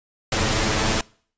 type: noise with comb filter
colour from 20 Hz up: pink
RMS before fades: -21 dBFS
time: 0.32-1.01 s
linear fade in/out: 2 ms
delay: 9.1 ms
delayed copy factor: +0.7
effects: noise-tail reverb RT60 0.5 s tail -24 dB re dry + resampled to 16000 Hz